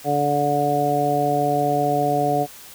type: harmonic tone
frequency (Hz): 145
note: D3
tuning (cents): -22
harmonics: 1 / 2 / 3 / 4 / 5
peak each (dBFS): -27 / -26 / -25 / -25 / -20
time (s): 0.04-2.47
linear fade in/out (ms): 50
effects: white hiss -42 dBFS RMS until 2.74 s